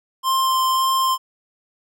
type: tone with vibrato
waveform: square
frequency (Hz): 1049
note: C6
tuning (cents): +4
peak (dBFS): -17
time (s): 0.23-1.18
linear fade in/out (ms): 50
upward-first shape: sine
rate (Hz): 1.8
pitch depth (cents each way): 9
effects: none